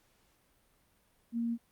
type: tone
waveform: sine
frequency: 233.1 Hz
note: A#3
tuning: in tune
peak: -30 dBFS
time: 1.32-1.58 s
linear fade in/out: 50 ms
effects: pink hiss -70 dBFS RMS until 1.71 s + Opus 48 kbps